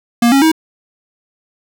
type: tone with pitch steps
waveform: square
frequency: 236.2 / 274.5 / 319 Hz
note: A#3 / C#4 / D#4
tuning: +23 / -17 / +43 cents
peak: -8 dBFS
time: 0.22-0.517 s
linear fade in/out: 5 ms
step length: 99 ms
effects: none